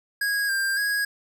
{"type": "tone with pitch steps", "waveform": "square", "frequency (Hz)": [1647, 1590, 1652], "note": ["G#6", "G6", "G#6"], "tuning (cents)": [-15, 24, -10], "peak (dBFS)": -23, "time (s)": [0.21, 1.05], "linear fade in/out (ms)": 5, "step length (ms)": 280, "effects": []}